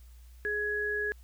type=tone pair together; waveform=sine; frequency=418.6 / 1674.4 Hz; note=G#4 / G#6; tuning=+14 / +14 cents; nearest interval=2 octaves; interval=2400 cents; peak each=-34 / -30 dBFS; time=0.45-1.12 s; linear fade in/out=0 ms; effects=added 60 Hz sine -49 dBFS peak until 1.23 s + white hiss -65 dBFS RMS until 1.23 s